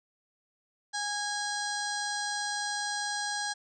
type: harmonic tone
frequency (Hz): 823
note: G#5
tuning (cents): -16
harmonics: 1 / 2 / 4 / 5 / 6 / 7 / 8 / 9 / 10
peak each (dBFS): -36 / -35 / -44 / -39 / -42 / -40 / -46 / -47 / -44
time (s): 0.93-3.54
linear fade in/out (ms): 20
effects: none